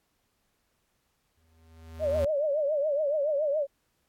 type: tone with exponential growth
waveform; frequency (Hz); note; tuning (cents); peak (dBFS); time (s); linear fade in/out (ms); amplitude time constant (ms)
square; 81.2; E2; -26; -29; 1.37-2.25; 5; 190
type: tone with vibrato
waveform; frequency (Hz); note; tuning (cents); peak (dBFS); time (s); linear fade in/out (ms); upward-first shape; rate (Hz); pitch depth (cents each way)
sine; 590; D5; +8; -24; 1.99-3.67; 50; triangle; 7.1; 140
effects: pink hiss -74 dBFS RMS until 4.08 s + AAC 64 kbps